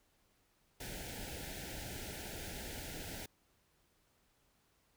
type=band-stop noise; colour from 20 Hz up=pink; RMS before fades=-45 dBFS; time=0.8-3.26 s; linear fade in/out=5 ms; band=900 to 1400 Hz; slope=96 dB/octave; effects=pink hiss -74 dBFS RMS until 4.96 s